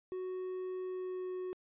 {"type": "tone with pitch glide", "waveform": "triangle", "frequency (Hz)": [370, 367.7], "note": ["F#4", "F#4"], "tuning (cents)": [0, -11], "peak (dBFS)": -35, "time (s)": [0.12, 1.53], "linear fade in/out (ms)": 0, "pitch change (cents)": -11, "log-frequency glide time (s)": [0.83, 1.32], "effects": ["resampled to 8000 Hz"]}